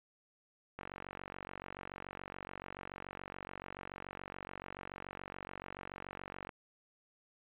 click train, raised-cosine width 0.5 ms, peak -28 dBFS, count 269, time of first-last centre 0.79-6.492 s, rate 47 Hz, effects resampled to 8000 Hz

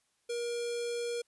square tone with notch filter, 474.7 Hz, A#4, 31 cents sharp, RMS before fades -35 dBFS, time 0.29-1.22 s, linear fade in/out 10 ms, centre 1100 Hz, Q 0.57, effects white hiss -75 dBFS RMS until 1.27 s + resampled to 24000 Hz

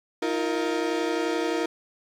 35% pulse chord, Eb suspended second, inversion none, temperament equal with one note detuned, 317.7 / 349.2 / 466.2 Hz, Eb4 / F4 / Bb4, +36 / 0 / 0 cents, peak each -27 dBFS, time 0.22-1.66 s, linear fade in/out 5 ms, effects low-pass 6000 Hz 12 dB/octave + 9-bit

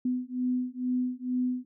sine beating tone pair, 250 / 252.2 Hz, B3 / B3, +21 / +36 cents, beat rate 2.2 Hz, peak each -30 dBFS, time 0.05-1.65 s, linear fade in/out 5 ms, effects none

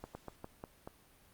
slowing click train, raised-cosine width 1 ms, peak -29 dBFS, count 6, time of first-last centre 0.04-0.875 s, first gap 110 ms, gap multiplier 1.21, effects pink hiss -64 dBFS RMS until 1.33 s + Opus 48 kbps

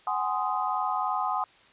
sine chord, Ab dominant seventh, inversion third, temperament just, 747.5 / 830.6 / 1038.3 / 1245.9 Hz, Gb5 / Ab5 / C6 / Eb6, +17 / 0 / -14 / +2 cents, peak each -31 dBFS, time 0.07-1.44 s, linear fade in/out 2 ms, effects white hiss -57 dBFS RMS until 1.72 s + resampled to 8000 Hz

